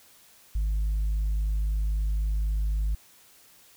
sine tone with tanh clipping, 51.91 Hz, G#1, in tune, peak -24 dBFS, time 0.55-2.95 s, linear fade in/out 5 ms, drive 1 dB, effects white hiss -56 dBFS RMS until 3.76 s

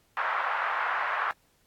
white band-pass noise, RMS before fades -29 dBFS, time 0.17-1.31 s, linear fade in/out 0 ms, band 810 to 1600 Hz, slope 24 dB/octave, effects pink hiss -67 dBFS RMS until 1.66 s + AAC 64 kbps

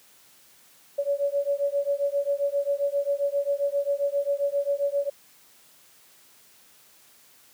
sine beating tone pair, 562 / 569.5 Hz, C#5 / C#5, +24 / +47 cents, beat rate 7.5 Hz, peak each -26 dBFS, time 0.98-5.1 s, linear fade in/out 10 ms, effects white hiss -56 dBFS RMS until 7.53 s + high-pass 100 Hz 12 dB/octave

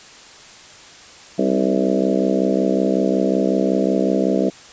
harmonic tone with a mistuned harmonic, 65.41 Hz, C2, in tune, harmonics 3 / 4 / 5 / 6 / 7 / 8 / 9 / 10, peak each -21 / -22 / -23 / -24 / -24 / -25 / -26 / -26 dBFS, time 1.38-4.5 s, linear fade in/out 10 ms, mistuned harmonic 5, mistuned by -41 cents, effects white hiss -42 dBFS RMS until 4.72 s + resampled to 16000 Hz

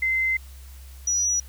sine tone pair in turn, 2069 / 5852 Hz, C7 / F#8, -20 / -20 cents, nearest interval octave + tritone, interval 1800 cents, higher second, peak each -20 dBFS, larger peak neither, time 0.02-0.37 / 1.07-1.4 s, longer first, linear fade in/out 5 ms, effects added 66 Hz sine -40 dBFS peak until 1.48 s + white hiss -52 dBFS RMS until 1.48 s

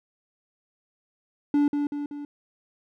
triangle tone with echo, 290 Hz, D4, 22 cents flat, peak -16 dBFS, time 1.54-1.68 s, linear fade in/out 2 ms, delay 190 ms, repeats 3, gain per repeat -5 dB, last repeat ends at 2.25 s, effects none

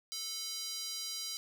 square tone with high-pass filter, 440 Hz, A4, in tune, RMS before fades -40 dBFS, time 0.12-1.37 s, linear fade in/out 0 ms, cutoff 4600 Hz, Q 2.8, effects none

